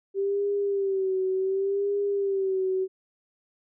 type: tone with vibrato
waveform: sine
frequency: 390 Hz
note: G4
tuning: 9 cents flat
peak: -23 dBFS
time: 0.14-2.88 s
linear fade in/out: 50 ms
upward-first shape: sine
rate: 0.68 Hz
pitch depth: 63 cents each way
effects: none